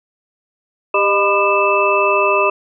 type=tone cluster; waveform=sine; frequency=397.2 / 611 / 999 / 1206 / 2634 Hz; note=G4 / D#5 / B5 / D6 / E7; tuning=+23 / -32 / +20 / +46 / -2 cents; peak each=-18 dBFS; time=0.94-2.5 s; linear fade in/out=5 ms; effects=none